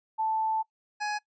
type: tone pair in turn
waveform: sine / 25% pulse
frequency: 880 / 836.9 Hz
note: A5 / G#5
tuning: 0 / +13 cents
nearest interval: minor second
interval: 87 cents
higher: first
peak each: -25 dBFS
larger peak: neither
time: 0.18-0.63 / 1-1.19 s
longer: first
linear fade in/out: 20 ms
effects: noise-tail reverb RT60 0.1 s tail -20 dB re dry + resampled to 16000 Hz